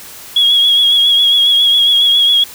sine tone with vibrato, 3322 Hz, G#7, in tune, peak -6 dBFS, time 0.36-2.44 s, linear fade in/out 5 ms, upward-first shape triangle, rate 7.3 Hz, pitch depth 42 cents each way, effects tanh soft clip ceiling -2 dBFS + white hiss -33 dBFS RMS until 2.54 s

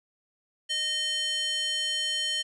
square tone with high-pass filter, 616 Hz, D#5, 17 cents flat, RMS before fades -29 dBFS, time 0.69-2.43 s, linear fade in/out 20 ms, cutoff 2800 Hz, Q 3.4, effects resampled to 24000 Hz

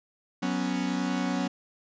45% pulse chord, F# suspended fourth, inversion none, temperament equal, 185 / 246.9 / 277.2 Hz, F#3 / B3 / C#4, 0 / 0 / 0 cents, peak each -31 dBFS, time 0.42-1.48 s, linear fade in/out 10 ms, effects resampled to 16000 Hz

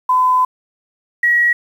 sine tone pair in turn, 1013 / 1912.3 Hz, B5 / A#6, +44 / +44 cents, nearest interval major seventh, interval 1100 cents, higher second, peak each -10 dBFS, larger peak neither, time 0.09-0.45 / 1.23-1.53 s, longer first, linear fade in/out 5 ms, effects 7-bit

